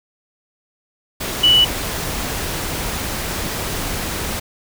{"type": "tone in noise", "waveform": "sine", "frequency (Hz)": 2960, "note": "F#7", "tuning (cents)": 0, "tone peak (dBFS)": -9, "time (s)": [1.43, 1.65], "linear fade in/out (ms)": 10, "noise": "pink", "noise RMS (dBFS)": -24, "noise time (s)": [1.2, 4.4], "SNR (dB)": 12, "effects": []}